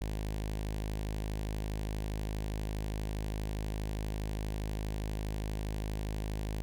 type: tone with notch filter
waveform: sawtooth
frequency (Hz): 52.4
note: G#1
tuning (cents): +16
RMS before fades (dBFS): -36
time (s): 0.01-6.62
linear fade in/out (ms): 0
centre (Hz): 1300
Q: 1.9
effects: none